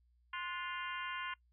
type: harmonic tone with a mistuned harmonic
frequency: 349.2 Hz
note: F4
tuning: in tune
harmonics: 3 / 4 / 5 / 6 / 7 / 8 / 9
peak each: -43 / -45 / -48 / -47 / -52 / -48 / -53 dBFS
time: 0.33-1.34 s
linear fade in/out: 5 ms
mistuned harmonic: 4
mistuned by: +72 cents
effects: noise-tail reverb RT60 0.1 s tail -22 dB re dry + added 60 Hz sine -68 dBFS peak until 1.52 s